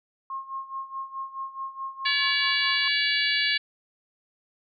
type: tone with tremolo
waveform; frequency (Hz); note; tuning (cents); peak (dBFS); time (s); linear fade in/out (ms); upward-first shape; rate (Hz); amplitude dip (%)
sine; 1074; C6; +45; -29; 0.3-2.88; 2; sine; 4.7; 80
type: harmonic tone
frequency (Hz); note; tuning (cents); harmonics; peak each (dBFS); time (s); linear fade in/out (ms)
570; C#5; +48; 3 / 4 / 5 / 6 / 7 / 8; -27 / -28 / -29 / -30 / -30 / -31; 2.05-3.58; 10
effects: none